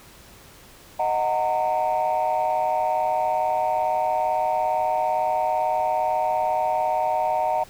sine chord, D# minor, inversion none, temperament equal with one note detuned, 622.3 / 740 / 917.9 Hz, D#5 / F#5 / A#5, 0 / 0 / -27 cents, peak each -24 / -22 / -23 dBFS, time 0.99-7.64 s, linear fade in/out 10 ms, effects tanh soft clip ceiling -15 dBFS + pink hiss -48 dBFS RMS until 7.69 s

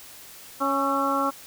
harmonic tone with a mistuned harmonic, 276.4 Hz, C#4, 5 cents flat, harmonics 1 / 2 / 3 / 4 / 5, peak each -28 / -29 / -30 / -26 / -27 dBFS, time 0.6-1.31 s, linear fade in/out 20 ms, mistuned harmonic 5, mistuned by -47 cents, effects white hiss -45 dBFS RMS until 1.46 s

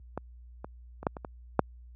clicks, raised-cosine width 1 ms, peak -19 / -24 / -26 / -11 / -25 / -23 / -6 dBFS, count 7, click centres 0.176 / 0.645 / 1.03 / 1.068 / 1.168 / 1.248 / 1.593 s, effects added 60 Hz sine -41 dBFS peak until 1.95 s + high-pass 80 Hz 12 dB/octave

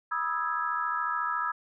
sine chord, E major seventh, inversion second, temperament equal with one note detuned, 975.9 / 1244.5 / 1318.5 / 1661.2 Hz, B5 / D#6 / E6 / G#6, -21 / 0 / 0 / 0 cents, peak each -34 / -33 / -31 / -34 dBFS, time 0.11-1.52 s, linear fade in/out 10 ms, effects none

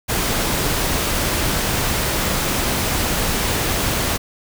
pink noise, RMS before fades -20 dBFS, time 0.08-4.18 s, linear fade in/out 20 ms, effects none

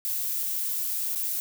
violet noise with dropouts, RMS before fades -29 dBFS, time 0.05-1.4 s, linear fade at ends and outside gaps 0 ms, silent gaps 1.149-1.157 s, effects none

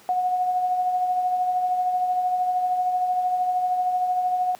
sine tone with tremolo, 730 Hz, F#5, 24 cents flat, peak -18 dBFS, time 0.09-4.55 s, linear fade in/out 0 ms, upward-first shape triangle, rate 13 Hz, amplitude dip 45%, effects pink hiss -51 dBFS RMS until 4.59 s + high-pass 200 Hz 12 dB/octave

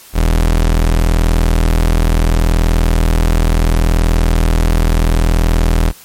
35% pulse tone, 40.71 Hz, E1, 21 cents flat, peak -7 dBFS, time 0.13-5.93 s, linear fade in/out 50 ms, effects white hiss -39 dBFS RMS until 6.04 s + MP3 64 kbps

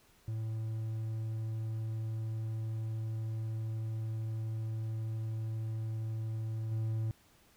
triangle tone with level steps, 110.9 Hz, A2, 14 cents sharp, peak -32 / -29 dBFS, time 0.28-7.11 s, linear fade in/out 0 ms, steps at 6.71 s, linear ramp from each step 10 ms, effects pink hiss -65 dBFS RMS until 7.56 s

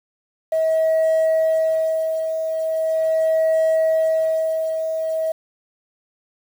sine tone with tremolo, 641 Hz, E5, 49 cents flat, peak -12 dBFS, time 0.52-5.32 s, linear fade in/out 5 ms, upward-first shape sine, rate 0.4 Hz, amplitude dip 60%, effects tanh soft clip ceiling -13 dBFS + 7-bit

